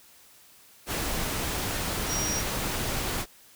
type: tone in noise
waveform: sine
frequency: 5690 Hz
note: F8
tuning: 31 cents sharp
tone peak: -29 dBFS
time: 2.07-2.43 s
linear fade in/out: 50 ms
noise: pink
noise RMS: -30 dBFS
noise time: 0.86-3.26 s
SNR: -2 dB
effects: white hiss -55 dBFS RMS until 3.55 s